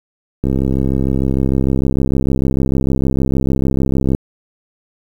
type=click train; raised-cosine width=3 ms; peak=-4 dBFS; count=248; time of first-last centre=0.44-4.149 s; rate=66.6 Hz; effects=7-bit